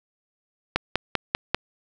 click train, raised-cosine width 0.3 ms, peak -4 dBFS, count 5, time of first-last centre 0.76-1.546 s, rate 5.09 Hz, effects none

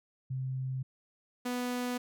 sine / sawtooth tone pair in turn, 130.81 / 246.9 Hz, C3 / B3, 0 / 0 cents, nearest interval major seventh, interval 1100 cents, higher second, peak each -32 / -28 dBFS, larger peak second, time 0.3-0.83 / 1.45-1.98 s, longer neither, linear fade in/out 10 ms, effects none

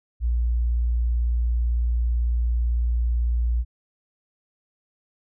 sine tone, 59 Hz, A#1, 22 cents sharp, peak -19 dBFS, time 0.2-3.65 s, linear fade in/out 50 ms, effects none

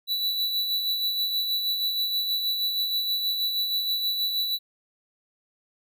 square tone with tremolo, 3951 Hz, B7, in tune, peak -23 dBFS, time 0.07-4.59 s, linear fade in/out 50 ms, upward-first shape sine, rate 6.3 Hz, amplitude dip 40%, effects none

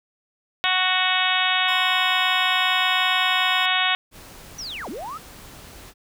harmonic tone, 370 Hz, F#4, in tune, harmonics 2 / 3 / 4 / 5 / 6 / 7 / 8 / 9 / 10, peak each -27 / -27 / -27 / -27 / -27 / -27 / -27 / -27 / -27 dBFS, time 0.64-3.95 s, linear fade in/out 0 ms
square tone with vibrato, 1046 Hz, C6, 1 cent flat, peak -32 dBFS, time 1.68-3.66 s, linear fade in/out 5 ms, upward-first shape triangle, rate 1.5 Hz, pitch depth 8 cents each way
pink noise, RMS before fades -43 dBFS, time 4.11-5.94 s, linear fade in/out 50 ms
sine linear two-way sweep, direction down then up, 6070 to 194.1 to 1354 Hz, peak -30 dBFS, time 4.58-5.18 s, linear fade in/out 10 ms, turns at 4.89 s
effects none

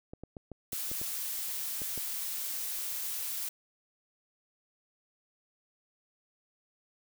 clicks, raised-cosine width 2 ms, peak -29 dBFS, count 9, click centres 0.135 / 0.236 / 0.368 / 0.517 / 0.731 / 0.915 / 1.015 / 1.818 / 1.977 s
blue noise, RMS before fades -36 dBFS, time 0.72-3.49 s, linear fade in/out 5 ms
effects none

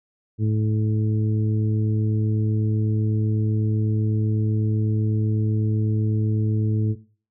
harmonic tone, 108 Hz, A2, 32 cents flat, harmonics 1 / 2 / 3 / 4, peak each -19 / -27 / -30 / -36 dBFS, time 0.38-6.96 s, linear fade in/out 50 ms, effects noise-tail reverb RT60 0.4 s tail -17 dB re dry

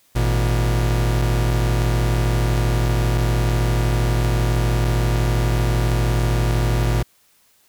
45% pulse tone pair together, 53.31 / 119.2 Hz, G#1 / A#2, +46 / +39 cents, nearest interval octave + major second, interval 1393 cents, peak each -19 dBFS, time 0.15-7.03 s, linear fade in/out 10 ms, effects white hiss -58 dBFS RMS until 7.68 s

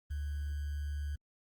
sine tone with sample-and-hold, 72.7 Hz, D2, 17 cents flat, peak -34 dBFS, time 0.1-1.16 s, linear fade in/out 10 ms, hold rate 1575 Hz, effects Opus 24 kbps

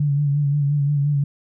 sine tone with vibrato, 143.9 Hz, D3, 35 cents flat, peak -16 dBFS, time 0-1.24 s, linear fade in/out 5 ms, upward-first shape sine, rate 5.7 Hz, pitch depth 44 cents each way, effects none

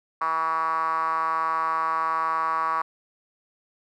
5% pulse tone with band-pass filter, 161.7 Hz, E3, 33 cents flat, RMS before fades -25 dBFS, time 0.21-2.82 s, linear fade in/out 5 ms, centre 1100 Hz, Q 7.1, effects none

